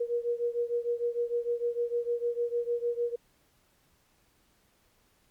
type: beating tone pair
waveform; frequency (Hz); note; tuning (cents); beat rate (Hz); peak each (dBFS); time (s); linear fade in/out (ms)
sine; 473.6 / 480.2; A#4 / B4; +27 / -49; 6.6; -30 / -32; 0-3.16; 10
effects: pink hiss -68 dBFS RMS until 5.3 s + Opus 48 kbps